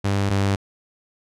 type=tone pair in turn; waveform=sawtooth; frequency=99.5 / 98.81 Hz; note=G2 / G2; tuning=+26 / +14 cents; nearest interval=unison; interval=12 cents; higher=first; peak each=-15 / -14 dBFS; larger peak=second; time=0.04-0.3 / 0.3-0.56 s; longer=neither; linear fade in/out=10 ms; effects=low-pass 8000 Hz 12 dB/octave